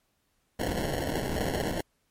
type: noise with sample-and-hold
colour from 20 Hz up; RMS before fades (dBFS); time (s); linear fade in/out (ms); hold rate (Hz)
violet; -30; 0.59-1.81; 5; 1225
effects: pink hiss -73 dBFS RMS until 2.1 s + MP3 64 kbps